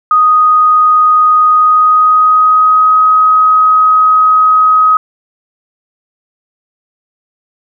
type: tone with pitch glide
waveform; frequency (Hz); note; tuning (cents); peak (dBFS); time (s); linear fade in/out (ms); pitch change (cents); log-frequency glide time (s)
sine; 1244.5 to 1263.3; D#6 to D#6; 0 to +26; -4; 0.11-4.97; 2; +26; 1.52-2.97
effects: none